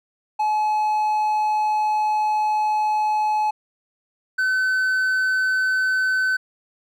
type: tone pair in turn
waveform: triangle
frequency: 853 / 1519.9 Hz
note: G#5 / F#6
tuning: +46 / +46 cents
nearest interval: minor seventh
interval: 1000 cents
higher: second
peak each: -16 dBFS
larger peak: neither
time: 0.39-3.51 / 4.38-6.37 s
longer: first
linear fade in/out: 10 ms
effects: none